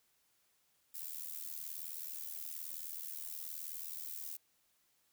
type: noise with amplitude modulation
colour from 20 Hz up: violet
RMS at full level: -41 dBFS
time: 0.94-4.37 s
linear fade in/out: 10 ms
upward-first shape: sine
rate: 78.9 Hz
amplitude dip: 80%
effects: white hiss -75 dBFS RMS until 5.12 s